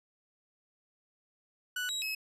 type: tone with pitch steps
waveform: 30% pulse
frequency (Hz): 1481 / 3853 / 2571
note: F#6 / B7 / E7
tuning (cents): +1 / -44 / -44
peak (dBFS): -30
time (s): 1.76-2.15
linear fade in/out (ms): 5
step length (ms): 130
effects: resampled to 32000 Hz